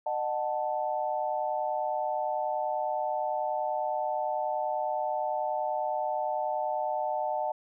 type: chord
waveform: sine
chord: D# diminished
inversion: none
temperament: equal with one note detuned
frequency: 610.5 / 740 / 880 Hz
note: D#5 / F#5 / A5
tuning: -33 / 0 / 0 cents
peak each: -32 dBFS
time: 0.06-7.52 s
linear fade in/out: 5 ms
effects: none